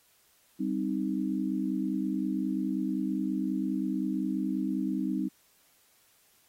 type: chord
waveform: sine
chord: C minor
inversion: second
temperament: equal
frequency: 196 / 261.6 / 311.1 Hz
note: G3 / C4 / Eb4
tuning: 0 / 0 / 0 cents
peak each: -32 dBFS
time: 0.59-5.29 s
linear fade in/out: 20 ms
effects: white hiss -65 dBFS RMS until 6.48 s + AAC 48 kbps